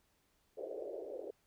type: band-pass noise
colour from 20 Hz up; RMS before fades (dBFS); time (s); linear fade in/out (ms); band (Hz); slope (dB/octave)
pink; -44; 0.57-1.31; 10; 370 to 590; 48
effects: pink hiss -75 dBFS RMS until 1.46 s